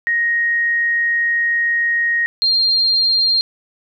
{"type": "tone pair in turn", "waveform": "sine", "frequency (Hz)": [1873, 4196], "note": ["A#6", "C8"], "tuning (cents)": [8, 4], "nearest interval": "octave + major second", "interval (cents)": 1396, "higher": "second", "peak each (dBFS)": [-14, -12], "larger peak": "second", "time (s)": [[0.07, 2.26], [2.42, 3.41]], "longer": "first", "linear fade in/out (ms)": 0, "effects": []}